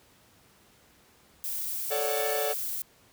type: noise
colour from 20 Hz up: violet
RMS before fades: -33 dBFS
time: 1.44-2.82 s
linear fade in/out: 0 ms
type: chord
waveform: 45% pulse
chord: D major seventh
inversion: second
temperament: equal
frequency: 440 / 554.4 / 587.3 / 740 Hz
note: A4 / C#5 / D5 / F#5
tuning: 0 / 0 / 0 / 0 cents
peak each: -32 / -35 / -33 / -35 dBFS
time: 1.9-2.54 s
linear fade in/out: 20 ms
effects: pink hiss -60 dBFS RMS until 3.12 s + high-pass 60 Hz 12 dB/octave